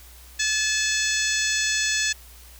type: harmonic tone with a mistuned harmonic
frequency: 864 Hz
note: A5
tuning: 32 cents flat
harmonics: 2 / 3 / 4 / 5 / 6 / 7 / 8 / 9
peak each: -26 / -29 / -30 / -31 / -31 / -31 / -30 / -31 dBFS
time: 0.39-2.13 s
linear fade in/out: 10 ms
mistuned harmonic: 8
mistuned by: -53 cents
effects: added 60 Hz sine -46 dBFS peak until 2.59 s + white hiss -49 dBFS RMS until 2.59 s